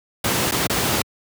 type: noise with dropouts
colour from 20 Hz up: pink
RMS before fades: -20 dBFS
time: 0.24-1.02 s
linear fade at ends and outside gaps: 5 ms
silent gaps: 0.512-0.52 / 0.671-0.697 s
effects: high-pass 100 Hz 12 dB/octave